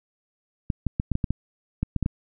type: clicks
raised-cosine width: 5 ms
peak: -11 dBFS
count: 11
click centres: 0.702 / 0.867 / 0.999 / 1.117 / 1.154 / 1.242 / 1.306 / 1.83 / 1.963 / 2.027 / 2.061 s
effects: none